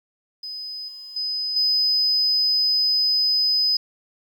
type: tone with level steps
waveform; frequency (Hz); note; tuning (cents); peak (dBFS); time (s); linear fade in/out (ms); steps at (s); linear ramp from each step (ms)
sine; 5020; D#8; +15; -30 / -36 / -23 / -16; 0.43-3.77; 5; 0.88 / 1.16 / 1.56; 5
effects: tanh soft clip ceiling -12 dBFS + 9-bit